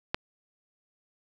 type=click; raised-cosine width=0.3 ms; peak=-10 dBFS; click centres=0.145 s; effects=none